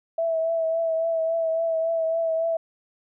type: tone with vibrato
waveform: sine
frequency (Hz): 655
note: E5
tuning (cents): -11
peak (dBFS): -21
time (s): 0.18-2.57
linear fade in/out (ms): 5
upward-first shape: triangle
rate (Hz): 3.6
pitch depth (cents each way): 32
effects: none